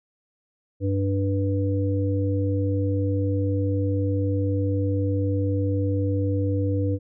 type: harmonic tone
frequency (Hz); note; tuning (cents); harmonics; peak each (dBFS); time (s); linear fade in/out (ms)
98; G2; 0; 1 / 3 / 5; -22 / -27 / -29; 0.8-6.99; 50
effects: none